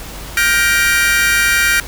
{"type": "chord", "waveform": "40% pulse", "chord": "G minor seventh", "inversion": "third", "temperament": "just", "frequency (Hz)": [1411.2, 1568, 1881.6, 2352], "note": ["F6", "G6", "Bb6", "D7"], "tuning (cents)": [18, 0, 16, 2], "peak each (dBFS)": -16, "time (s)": [0.37, 1.8], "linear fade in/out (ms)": 2, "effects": ["added 50 Hz sine -31 dBFS peak until 1.87 s", "pink hiss -31 dBFS RMS until 1.87 s"]}